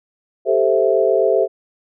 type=chord; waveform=sine; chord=A minor seventh; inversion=third; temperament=equal; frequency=392 / 440 / 523.3 / 659.3 Hz; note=G4 / A4 / C5 / E5; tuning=0 / 0 / 0 / 0 cents; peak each=-18 dBFS; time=0.45-1.48 s; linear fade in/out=50 ms; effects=none